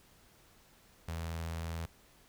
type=tone with notch filter; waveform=sawtooth; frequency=82.41 Hz; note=E2; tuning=in tune; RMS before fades=-39 dBFS; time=1.08-1.86 s; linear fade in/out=5 ms; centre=310 Hz; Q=1.2; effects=pink hiss -63 dBFS RMS until 2.28 s